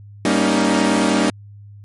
sawtooth chord, Eb dominant seventh, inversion first, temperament equal with one note detuned, 196 / 233.1 / 281.1 / 311.1 Hz, G3 / Bb3 / Db4 / Eb4, 0 / 0 / +24 / 0 cents, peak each -16 dBFS, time 0.25-1.3 s, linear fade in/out 2 ms, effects added 102 Hz sine -37 dBFS peak until 1.84 s + MP3 48 kbps

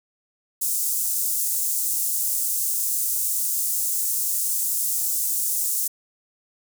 pink high-pass noise, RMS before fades -24 dBFS, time 0.61-5.88 s, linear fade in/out 10 ms, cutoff 7500 Hz, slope 24 dB/octave, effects none

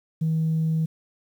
sine tone, 160 Hz, D#3, 49 cents sharp, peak -19 dBFS, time 0.21-0.86 s, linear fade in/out 10 ms, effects tanh soft clip ceiling -17 dBFS + 9-bit

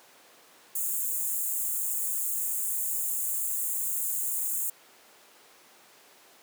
white high-pass noise, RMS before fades -30 dBFS, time 0.75-4.7 s, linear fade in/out 5 ms, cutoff 6800 Hz, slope 96 dB/octave, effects pink hiss -55 dBFS RMS until 6.42 s + high-pass 400 Hz 12 dB/octave

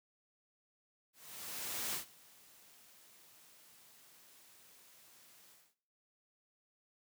white noise with ADSR envelope, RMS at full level -38 dBFS, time 1.13-5.75 s, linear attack 810 ms, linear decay 110 ms, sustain -24 dB, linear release 240 ms, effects noise-tail reverb RT60 0.6 s tail -18 dB re dry + high-pass 100 Hz 12 dB/octave

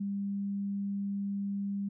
sine tone, 199.6 Hz, G3, 32 cents sharp, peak -31 dBFS, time 0-1.89 s, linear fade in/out 10 ms, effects none

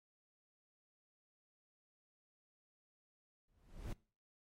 brown noise with exponential growth, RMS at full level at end -39 dBFS, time 3.48-3.93 s, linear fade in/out 5 ms, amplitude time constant 96 ms, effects noise-tail reverb RT60 0.4 s tail -22 dB re dry + MP3 64 kbps

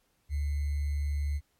sine tone with sample-and-hold, 72.2 Hz, D2, 29 cents flat, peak -27 dBFS, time 0.29-1.41 s, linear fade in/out 50 ms, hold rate 2100 Hz, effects pink hiss -72 dBFS RMS until 1.59 s + MP3 64 kbps

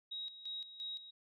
sine tone with tremolo, 3805 Hz, A#7, 35 cents sharp, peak -40 dBFS, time 0.11-1.11 s, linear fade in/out 10 ms, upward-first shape square, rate 2.9 Hz, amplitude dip 70%, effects none

